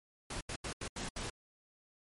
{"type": "noise bursts at uneven times", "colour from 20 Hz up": "pink", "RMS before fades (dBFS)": -40, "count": 6, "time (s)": [[0.3, 0.41], [0.49, 0.56], [0.64, 0.73], [0.81, 0.88], [0.96, 1.09], [1.16, 1.3]], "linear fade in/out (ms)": 5, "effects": ["MP3 48 kbps"]}